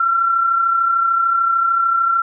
sine tone with amplitude modulation, 1359 Hz, F6, 48 cents flat, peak -11 dBFS, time 0-2.22 s, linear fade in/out 5 ms, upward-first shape sine, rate 33.4 Hz, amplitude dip 45%, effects none

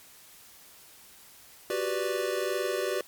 square chord, G major seventh, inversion third, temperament equal, 370 / 392 / 493.9 / 587.3 Hz, F#4 / G4 / B4 / D5, 0 / 0 / 0 / 0 cents, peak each -34 dBFS, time 1.7-3.01 s, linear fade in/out 2 ms, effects white hiss -53 dBFS RMS until 3.07 s + MP3 96 kbps

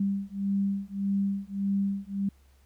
sine beating tone pair, 197 / 198.7 Hz, G3 / G3, +9 / +24 cents, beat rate 1.7 Hz, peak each -29 dBFS, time 0-2.29 s, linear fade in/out 5 ms, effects added 68 Hz sine -57 dBFS peak until 2.65 s + pink hiss -67 dBFS RMS until 2.65 s

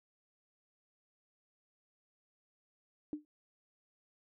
sine tone with exponential decay, 299.9 Hz, D4, 36 cents sharp, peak -32 dBFS, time 3.13-3.25 s, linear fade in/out 1 ms, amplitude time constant 25 ms, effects none

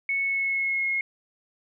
sine tone with pitch glide, 2207 to 2160 Hz, C#7 to C#7, -8 to -45 cents, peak -23 dBFS, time 0.09-1.01 s, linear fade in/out 2 ms, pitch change -37 cents, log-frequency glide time 0.21-0.86 s, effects none

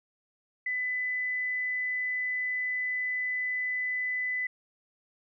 sine tone, 2002 Hz, B6, 23 cents sharp, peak -28 dBFS, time 0.66-4.47 s, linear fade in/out 5 ms, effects none

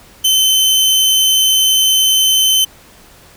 sawtooth tone, 3069 Hz, G7, 37 cents flat, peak -6 dBFS, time 0.24-2.65 s, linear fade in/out 10 ms, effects pink hiss -43 dBFS RMS until 3.36 s

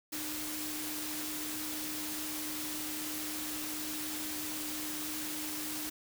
sine tone in noise, 305.6 Hz, D#4, 31 cents flat, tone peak -42 dBFS, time 0.12-5.9 s, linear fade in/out 10 ms, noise white, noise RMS -39 dBFS, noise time 0.12-5.9 s, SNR -6 dB, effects none

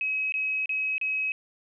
sine tone with dropouts, 2550 Hz, D#7, 42 cents sharp, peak -25 dBFS, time 0.01-1.32 s, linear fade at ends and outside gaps 1 ms, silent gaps 0.322-0.34 / 0.658-0.693 / 0.981-1.013 s, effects none

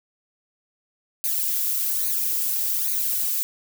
violet noise with flanger, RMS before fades -24 dBFS, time 1.24-3.43 s, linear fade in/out 0 ms, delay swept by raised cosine 0.46 to 2.76 ms, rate 1.2 Hz, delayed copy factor +0.75, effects none

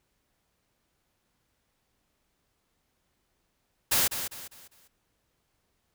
white noise with echo, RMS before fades -24 dBFS, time 3.91-4.08 s, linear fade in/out 10 ms, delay 200 ms, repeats 4, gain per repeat -9 dB, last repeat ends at 4.88 s, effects pink hiss -75 dBFS RMS until 5.94 s

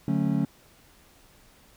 triangle chord, D major seventh, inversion none, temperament just, 146.83 / 183.54 / 220.2 / 275.3 Hz, D3 / F#3 / A3 / C#4, 0 / -14 / +2 / -12 cents, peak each -26 dBFS, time 0.08-0.45 s, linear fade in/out 2 ms, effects pink hiss -57 dBFS RMS until 1.76 s

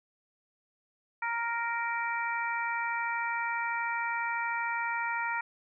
harmonic tone, 466.2 Hz, A#4, in tune, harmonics 2 / 3 / 4 / 5, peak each -33 / -35 / -36 / -37 dBFS, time 1.22-5.41 s, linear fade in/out 5 ms, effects none

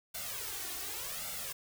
white noise with flanger, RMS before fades -40 dBFS, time 0.14-1.53 s, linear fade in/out 10 ms, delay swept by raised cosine 1.4 to 2.8 ms, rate 0.87 Hz, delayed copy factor +1, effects none

